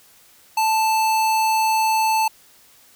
square tone, 880 Hz, A5, in tune, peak -17 dBFS, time 0.57-2.28 s, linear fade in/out 5 ms, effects white hiss -52 dBFS RMS until 2.95 s

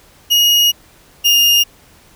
35% pulse tone pair in turn, 2877 / 2829 Hz, F#7 / F7, -49 / +22 cents, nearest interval unison, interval 29 cents, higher first, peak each -7 dBFS, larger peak neither, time 0.3-0.72 / 1.24-1.64 s, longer first, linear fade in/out 20 ms, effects pink hiss -47 dBFS RMS until 2.15 s

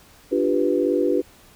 sine chord, G dominant seventh, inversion second, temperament equal, 293.7 / 349.2 / 392 / 493.9 Hz, D4 / F4 / G4 / B4, 0 / 0 / 0 / 0 cents, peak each -23 dBFS, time 0.31-1.22 s, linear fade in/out 20 ms, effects pink hiss -51 dBFS RMS until 1.55 s

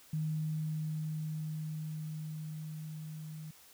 sine tone with level ramp, 155.6 Hz, D#3, in tune, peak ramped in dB -31 to -42 dBFS, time 0.13-3.51 s, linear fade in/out 5 ms, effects white hiss -59 dBFS RMS until 3.73 s

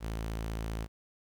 sawtooth tone, 55.1 Hz, A1, 3 cents sharp, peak -30 dBFS, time 0-0.88 s, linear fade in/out 50 ms, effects 11-bit

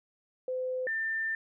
sine tone pair in turn, 511 / 1789.7 Hz, C5 / A6, -41 / +29 cents, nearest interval octave + minor seventh, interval 2170 cents, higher second, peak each -30 / -29 dBFS, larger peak second, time 0.48-0.87 / 0.87-1.35 s, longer second, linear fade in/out 2 ms, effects none

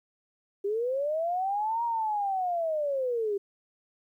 sine linear two-way sweep, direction up then down, 390 to 948 to 390 Hz, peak -26 dBFS, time 0.64-3.38 s, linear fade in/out 10 ms, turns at 1.84 s, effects 11-bit

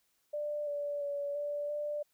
sine tone with pitch steps, 592 / 579 / 571 / 583 / 591 Hz, D5 / D5 / D5 / D5 / D5, +14 / -25 / -49 / -13 / +11 cents, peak -33 dBFS, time 0.33-2.03 s, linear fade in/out 10 ms, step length 340 ms, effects white hiss -75 dBFS RMS until 2.13 s

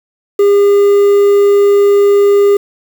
triangle tone with quantisation, 404.2 Hz, G#4, 47 cents flat, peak -3 dBFS, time 0.39-2.57 s, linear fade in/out 5 ms, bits 5, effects none

